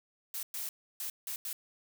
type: noise bursts at uneven times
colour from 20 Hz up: blue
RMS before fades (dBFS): -38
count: 5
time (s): 0.34-0.43 / 0.54-0.69 / 1-1.1 / 1.27-1.36 / 1.45-1.53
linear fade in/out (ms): 2
effects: none